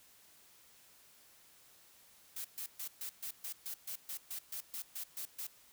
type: noise bursts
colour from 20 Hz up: blue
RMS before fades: -42 dBFS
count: 15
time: 2.36-5.47 s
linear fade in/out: 5 ms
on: 86 ms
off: 130 ms
effects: white hiss -63 dBFS RMS until 5.72 s